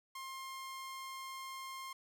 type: tone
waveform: sawtooth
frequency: 1062 Hz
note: C6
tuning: 25 cents sharp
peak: -40 dBFS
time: 0.15-1.93 s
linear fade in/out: 5 ms
effects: none